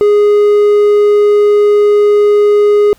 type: tone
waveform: triangle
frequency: 414.2 Hz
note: G#4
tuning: 5 cents flat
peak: -3 dBFS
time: 0.01-2.93 s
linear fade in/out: 0 ms
effects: pink hiss -47 dBFS RMS until 2.98 s